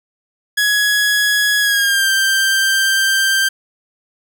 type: tone with pitch glide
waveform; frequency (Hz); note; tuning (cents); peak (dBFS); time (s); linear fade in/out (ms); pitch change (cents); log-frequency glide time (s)
sawtooth; 1676 to 1572.8; G#6 to G6; +15 to +5; -9; 0.57-3.49; 10; -110; 1.6-2.08
effects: none